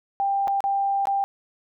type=tone with dropouts; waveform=sine; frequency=792 Hz; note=G5; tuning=18 cents sharp; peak=-20 dBFS; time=0.2-1.24 s; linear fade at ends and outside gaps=0 ms; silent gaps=0.474-0.48 / 0.605-0.64 / 1.055-1.071 s; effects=none